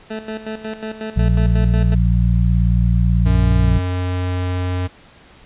20% pulse tone with tremolo, 218.5 Hz, A3, 12 cents flat, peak -19 dBFS, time 0.1-1.95 s, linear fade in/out 10 ms, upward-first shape square, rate 5.5 Hz, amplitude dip 70%
harmonic tone, 58.27 Hz, A#1, in tune, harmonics 1 / 2 / 3, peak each -14 / -17 / -19 dBFS, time 1.16-3.79 s, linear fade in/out 10 ms
square tone with pitch glide, 92.5 to 90.7 Hz, F#2 to F#2, 0 to -34 cents, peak -19 dBFS, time 3.25-4.88 s, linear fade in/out 20 ms, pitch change -34 cents, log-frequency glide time 3.61-3.71 s
effects pink hiss -46 dBFS RMS until 5.45 s + resampled to 8000 Hz

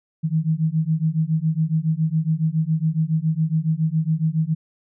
sine beating tone pair, 155.56 / 162.76 Hz, D#3 / E3, 0 / -22 cents, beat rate 7.2 Hz, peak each -21 dBFS, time 0.23-4.55 s, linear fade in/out 20 ms, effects none

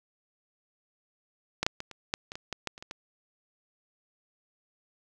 clicks, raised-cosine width 0.2 ms, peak -10 / -6 / -19 / -26 / -10 / -22 / -21 / -16 / -14 / -28 / -25 / -21 dBFS, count 12, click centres 1.63 / 1.665 / 1.804 / 1.913 / 2.139 / 2.319 / 2.355 / 2.527 / 2.673 / 2.779 / 2.825 / 2.911 s, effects none

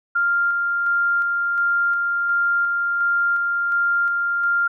sine tone with tremolo, 1396 Hz, F6, 1 cent flat, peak -16 dBFS, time 0.15-4.68 s, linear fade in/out 10 ms, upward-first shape square, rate 1.4 Hz, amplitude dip 25%, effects none

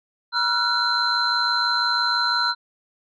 sine tone cluster, 963 / 1366 / 1472 / 4088 Hz, B5 / F6 / F#6 / C8, -44 / -39 / -9 / -41 cents, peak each -26 / -23 / -25 / -22 dBFS, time 0.32-2.55 s, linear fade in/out 50 ms, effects tanh soft clip ceiling -10 dBFS

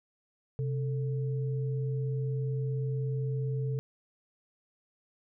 sine tone pair together, 132.1 / 441.5 Hz, C3 / A4, +17 / +6 cents, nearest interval octave + major sixth, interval 2089 cents, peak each -29 / -39 dBFS, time 0.59-3.79 s, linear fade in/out 0 ms, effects none

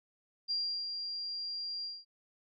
sine tone with ADSR envelope, 4769 Hz, D8, 26 cents sharp, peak -30 dBFS, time 0.48-2.05 s, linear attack 28 ms, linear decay 350 ms, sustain -6 dB, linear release 210 ms, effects none

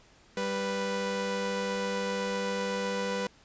sawtooth tone pair together, 196 / 493.9 Hz, G3 / B4, 0 / 0 cents, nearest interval octave + major third, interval 1600 cents, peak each -30 / -27 dBFS, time 0.37-3.27 s, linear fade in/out 2 ms, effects pink hiss -59 dBFS RMS until 3.44 s + resampled to 16000 Hz

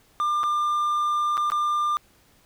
triangle tone with dropouts, 1197 Hz, D6, 33 cents sharp, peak -19 dBFS, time 0.2-1.97 s, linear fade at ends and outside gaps 0 ms, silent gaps 0.433-0.438 / 1.371-1.377 / 1.501-1.519 s, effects pink hiss -59 dBFS RMS until 2.45 s

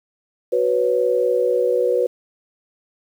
sine chord, F# suspended fourth, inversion none, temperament equal, 370 / 493.9 / 554.4 Hz, F#4 / B4 / C#5, 0 / 0 / 0 cents, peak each -22 / -17 / -23 dBFS, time 0.52-2.07 s, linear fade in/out 10 ms, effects 8-bit

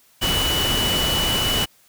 sine tone in noise, 2960 Hz, F#7, in tune, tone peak -21 dBFS, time 0.21-1.66 s, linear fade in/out 20 ms, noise pink, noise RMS -23 dBFS, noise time 0.21-1.66 s, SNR -1 dB, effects white hiss -56 dBFS RMS until 1.88 s

